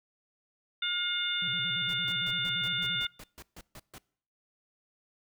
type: harmonic tone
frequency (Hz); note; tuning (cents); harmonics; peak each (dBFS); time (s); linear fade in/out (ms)
712; F5; +33; 2 / 3 / 4 / 5; -35 / -37 / -36 / -31; 0.82-3.07; 5
type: tone with vibrato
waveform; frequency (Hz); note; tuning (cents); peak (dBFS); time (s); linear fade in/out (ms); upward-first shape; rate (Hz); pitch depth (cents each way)
triangle; 149; D3; +25; -39; 1.42-3; 2; square; 8.8; 260
type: noise bursts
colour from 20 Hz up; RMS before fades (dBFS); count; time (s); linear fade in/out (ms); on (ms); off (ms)
pink; -47; 12; 1.89-3.982; 2; 46; 140
effects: noise-tail reverb RT60 0.6 s tail -24 dB re dry